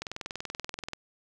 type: click train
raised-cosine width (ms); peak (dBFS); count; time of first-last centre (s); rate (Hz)
0.2; -18; 20; 0.02-0.933; 20.8
effects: none